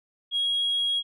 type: tone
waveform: sine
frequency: 3298 Hz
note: G#7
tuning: 13 cents flat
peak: -21 dBFS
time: 0.31-1.03 s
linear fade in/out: 50 ms
effects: tanh soft clip ceiling -20 dBFS